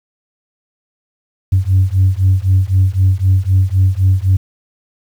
sine beating tone pair, 92.7 / 96.6 Hz, F#2 / G2, +4 / -25 cents, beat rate 3.9 Hz, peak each -11 / -11 dBFS, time 1.52-4.37 s, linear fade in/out 10 ms, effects tanh soft clip ceiling -4 dBFS + 7-bit

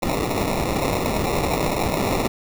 white noise with sample-and-hold, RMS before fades -22 dBFS, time 0.02-2.28 s, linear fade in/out 10 ms, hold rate 1575 Hz, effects none

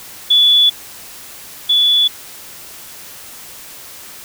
sine tone pair in turn, 3438 / 3438 Hz, A7 / A7, -41 / -41 cents, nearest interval unison, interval 0 cents, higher neither, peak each -7 / -9 dBFS, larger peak first, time 0.3-0.7 / 1.69-2.08 s, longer first, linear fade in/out 10 ms, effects white hiss -35 dBFS RMS until 4.24 s

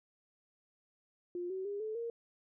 sine tone with pitch steps, 352.8 / 378.1 / 405.3 / 434.3 / 465.5 Hz, F4 / F#4 / G#4 / A4 / A#4, +18 / +38 / -42 / -23 / -2 cents, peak -36 dBFS, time 1.35-2.1 s, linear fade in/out 2 ms, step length 150 ms, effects none

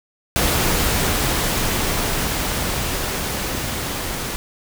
pink noise with level ramp, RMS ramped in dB -18 to -26 dBFS, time 0.36-4.36 s, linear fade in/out 0 ms, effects none

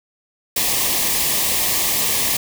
white band-stop noise, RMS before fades -19 dBFS, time 0.56-2.37 s, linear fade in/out 5 ms, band 1200 to 1700 Hz, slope 96 dB/octave, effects none

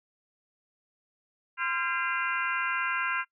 harmonic tone with a mistuned harmonic, 344.3 Hz, F4, 25 cents flat, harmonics 3 / 4 / 5 / 6 / 7 / 8, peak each -34 / -32 / -32 / -36 / -37 / -36 dBFS, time 1.57-3.25 s, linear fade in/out 50 ms, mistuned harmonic 5, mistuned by -120 cents, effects noise-tail reverb RT60 0.1 s tail -23 dB re dry

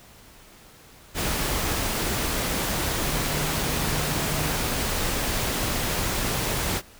sine tone in noise, 151 Hz, D3, 48 cents sharp, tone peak -32 dBFS, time 3.04-4.54 s, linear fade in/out 50 ms, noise pink, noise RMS -26 dBFS, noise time 1.14-6.82 s, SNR -9 dB, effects pink hiss -50 dBFS RMS until 6.99 s

